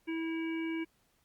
harmonic tone with a mistuned harmonic, 326.4 Hz, E4, 17 cents flat, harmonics 1 / 3 / 5 / 7 / 9, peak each -33 / -50 / -49 / -43 / -52 dBFS, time 0.07-0.85 s, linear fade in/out 20 ms, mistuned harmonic 9, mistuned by -55 cents, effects pink hiss -72 dBFS RMS until 1.24 s + Opus 48 kbps

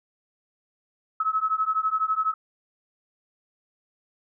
sine beating tone pair, 1285 / 1297 Hz, E6 / E6, -45 / -28 cents, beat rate 12 Hz, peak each -25 dBFS, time 1.2-2.34 s, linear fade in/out 5 ms, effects none

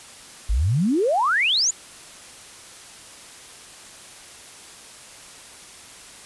sine exponential sweep, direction up, 46.09 to 7260 Hz, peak -17 dBFS, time 0.49-1.71 s, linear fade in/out 10 ms, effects white hiss -43 dBFS RMS until 6.25 s + resampled to 24000 Hz

